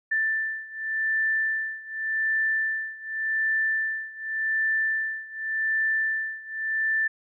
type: beating tone pair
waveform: sine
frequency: 1769 / 1769.87 Hz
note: A6 / A6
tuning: +9 / +10 cents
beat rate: 0.87 Hz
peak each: -26 / -28 dBFS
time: 0.11-7.08 s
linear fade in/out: 10 ms
effects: none